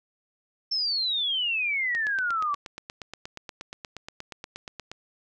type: exponential sweep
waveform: sine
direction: down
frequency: 5400 to 1132 Hz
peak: -24 dBFS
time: 0.71-2.55 s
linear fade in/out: 10 ms
type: click train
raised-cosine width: 0.2 ms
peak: -20 dBFS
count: 26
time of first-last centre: 1.95-4.916 s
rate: 8.43 Hz
effects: none